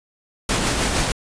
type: noise with tremolo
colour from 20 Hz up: pink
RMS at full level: -19 dBFS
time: 0.49-1.12 s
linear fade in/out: 2 ms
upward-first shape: sine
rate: 6.5 Hz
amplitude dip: 35%
effects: resampled to 22050 Hz